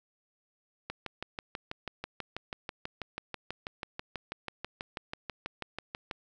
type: click train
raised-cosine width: 0.3 ms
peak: -20 dBFS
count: 33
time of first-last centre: 0.9-6.112 s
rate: 6.14 Hz
effects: none